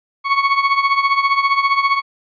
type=tone with tremolo; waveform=30% pulse; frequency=1108.7 Hz; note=C#6; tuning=in tune; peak=-7 dBFS; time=0.24-2.02 s; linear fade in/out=50 ms; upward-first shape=triangle; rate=15 Hz; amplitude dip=80%; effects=resampled to 11025 Hz